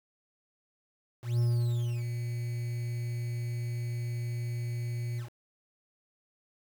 triangle tone with ADSR envelope, 119.3 Hz, A#2, 41 cents sharp, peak -21 dBFS, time 1.22-5.3 s, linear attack 170 ms, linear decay 640 ms, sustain -8 dB, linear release 120 ms, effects 8-bit

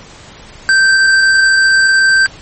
triangle tone with hard clipping, 1561 Hz, G6, 8 cents flat, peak -8 dBFS, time 0.69-2.26 s, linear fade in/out 0 ms, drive 15 dB, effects pink hiss -36 dBFS RMS until 2.41 s + MP3 32 kbps

